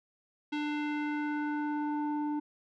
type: tone with low-pass filter sweep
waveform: square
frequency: 297.1 Hz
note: D4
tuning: 20 cents sharp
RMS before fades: -33 dBFS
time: 0.52-2.4 s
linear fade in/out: 10 ms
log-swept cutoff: 3200 to 710 Hz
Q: 1.8
effects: none